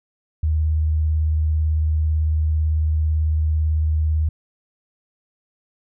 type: tone with vibrato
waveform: sine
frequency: 77.78 Hz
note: D#2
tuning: in tune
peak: -16 dBFS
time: 0.43-4.29 s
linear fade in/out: 5 ms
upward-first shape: square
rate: 18 Hz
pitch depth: 18 cents each way
effects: none